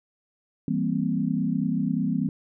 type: chord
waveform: sine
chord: C dominant seventh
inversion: first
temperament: equal with one note detuned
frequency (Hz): 164.81 / 196.56 / 233.1 / 261.6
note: E3 / G3 / Bb3 / C4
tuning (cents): 0 / +5 / 0 / 0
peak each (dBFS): -28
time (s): 0.68-2.29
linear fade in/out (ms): 2
effects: none